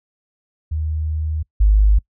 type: tone pair in turn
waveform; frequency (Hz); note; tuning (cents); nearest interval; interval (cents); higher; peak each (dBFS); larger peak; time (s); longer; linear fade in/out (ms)
sine; 77.78 / 51.51; D#2 / G#1; 0 / -13; perfect fifth; 713; first; -19 / -9; second; 0.71-1.43 / 1.6-1.99; first; 10
effects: noise-tail reverb RT60 0.1 s tail -24 dB re dry